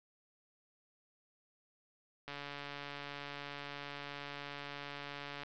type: click train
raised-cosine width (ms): 0.3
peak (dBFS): -28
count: 452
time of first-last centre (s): 2.28-5.434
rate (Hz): 143
effects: resampled to 16000 Hz + 10-bit